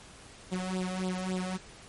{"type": "tone with flanger", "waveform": "sawtooth", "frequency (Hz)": 185, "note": "F#3", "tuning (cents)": 0, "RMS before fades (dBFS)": -33, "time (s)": [0.51, 1.58], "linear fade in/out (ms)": 20, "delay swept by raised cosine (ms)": [0.23, 1.63], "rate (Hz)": 3.6, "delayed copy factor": 1, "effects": ["pink hiss -51 dBFS RMS until 1.88 s", "MP3 48 kbps"]}